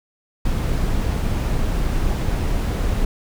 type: noise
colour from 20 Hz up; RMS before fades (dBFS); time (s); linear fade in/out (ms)
brown; -20; 0.45-3.05; 5
effects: none